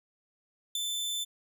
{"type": "tone with ADSR envelope", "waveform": "sawtooth", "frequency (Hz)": 3532, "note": "A7", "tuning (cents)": 6, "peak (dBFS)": -23, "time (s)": [0.75, 1.25], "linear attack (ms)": 4, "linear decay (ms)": 5, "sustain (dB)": -5, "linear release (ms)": 22, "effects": []}